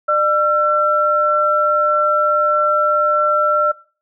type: tone pair together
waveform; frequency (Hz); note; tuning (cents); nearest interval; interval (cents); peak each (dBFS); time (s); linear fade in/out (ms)
sine; 601 / 1349.2; D5 / E6; +40 / +40; octave + major second; 1400; -17 / -14; 0.08-3.72; 10
effects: noise-tail reverb RT60 0.4 s tail -21 dB re dry